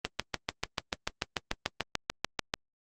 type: click train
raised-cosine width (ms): 0.2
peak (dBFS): -10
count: 18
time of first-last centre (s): 0.05-2.539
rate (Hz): 6.83
effects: Opus 24 kbps